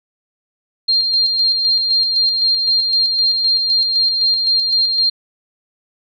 sine tone with tremolo, 4197 Hz, C8, 5 cents sharp, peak -11 dBFS, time 0.88-5.1 s, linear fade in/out 10 ms, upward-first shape square, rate 3.9 Hz, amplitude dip 35%, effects none

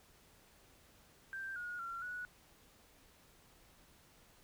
triangle tone with pitch steps, 1572 / 1442 / 1370 / 1468 Hz, G6 / F#6 / F6 / F#6, +4 / -45 / -34 / -14 cents, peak -37 dBFS, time 1.33-2.25 s, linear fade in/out 0 ms, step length 230 ms, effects tanh soft clip ceiling -39 dBFS + pink hiss -65 dBFS RMS until 4.43 s

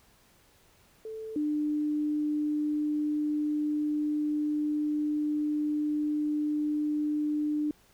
sine tone pair in turn, 440 / 299.5 Hz, A4 / D4, 0 / +34 cents, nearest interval perfect fifth, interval 666 cents, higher first, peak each -36 / -26 dBFS, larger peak second, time 1.05-1.36 / 1.36-7.71 s, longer second, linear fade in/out 2 ms, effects pink hiss -62 dBFS RMS until 7.93 s

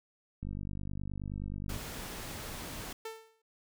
click train, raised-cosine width 5 ms, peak -27 dBFS, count 67, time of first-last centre 0.43-1.763 s, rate 49.5 Hz
pink noise, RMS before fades -42 dBFS, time 1.69-2.93 s, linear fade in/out 5 ms
sawtooth tone with exponential decay, 445.6 Hz, A4, 22 cents sharp, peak -33 dBFS, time 3.05-3.42 s, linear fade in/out 5 ms, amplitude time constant 80 ms
effects none

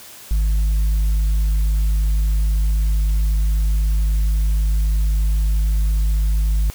sine tone with tanh clipping, 51.91 Hz, G#1, in tune, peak -15 dBFS, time 0.31-6.7 s, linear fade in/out 0 ms, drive 3 dB, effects white hiss -40 dBFS RMS until 6.74 s

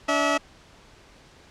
15% pulse tone pair together, 288.7 / 647 Hz, D4 / E5, -30 / -32 cents, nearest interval octave + major second, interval 1398 cents, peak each -18 / -16 dBFS, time 0.08-0.38 s, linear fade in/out 10 ms, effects pink hiss -52 dBFS RMS until 1.5 s + low-pass 6000 Hz 12 dB/octave

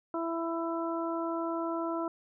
harmonic tone, 332.2 Hz, E4, 13 cents sharp, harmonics 1 / 2 / 3 / 4, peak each -33 / -36 / -38 / -39 dBFS, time 0.14-2.08 s, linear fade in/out 2 ms, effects none

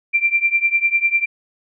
sine tone with tremolo, 2361 Hz, D7, 9 cents sharp, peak -10 dBFS, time 0.13-1.26 s, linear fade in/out 20 ms, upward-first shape triangle, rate 10 Hz, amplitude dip 95%, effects none

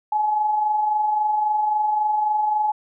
sine tone pair together, 826.3 / 850 Hz, G#5 / G#5, -9 / +40 cents, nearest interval unison, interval 49 cents, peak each -30 / -18 dBFS, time 0.12-2.72 s, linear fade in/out 5 ms, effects none

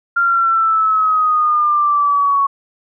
sine exponential sweep, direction down, 1394 to 1108.7 Hz, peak -11 dBFS, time 0.16-2.47 s, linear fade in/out 10 ms, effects none

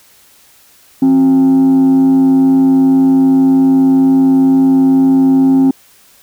sine tone with frequency modulation, 266.4 Hz, C4, 31 cents sharp, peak -3 dBFS, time 1.02-5.71 s, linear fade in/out 5 ms, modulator 102 Hz, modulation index 0.25, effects tanh soft clip ceiling -5 dBFS + white hiss -46 dBFS RMS until 6.22 s

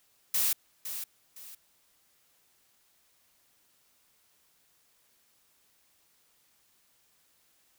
blue noise with echo, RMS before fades -27 dBFS, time 0.34-0.53 s, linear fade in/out 5 ms, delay 510 ms, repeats 2, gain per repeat -10 dB, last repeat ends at 1.55 s, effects white hiss -68 dBFS RMS until 7.78 s

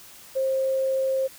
sine tone, 531 Hz, C5, 25 cents sharp, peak -21 dBFS, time 0.35-1.28 s, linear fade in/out 20 ms, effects white hiss -47 dBFS RMS until 1.38 s

